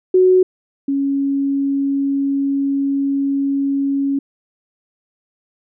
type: tone pair in turn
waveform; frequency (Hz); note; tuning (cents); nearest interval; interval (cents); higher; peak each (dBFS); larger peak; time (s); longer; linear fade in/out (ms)
sine; 369.8 / 277; F#4 / C#4; -1 / -1; perfect fourth; 500; first; -8 / -15; first; 0.14-0.43 / 0.88-4.19; second; 5
effects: none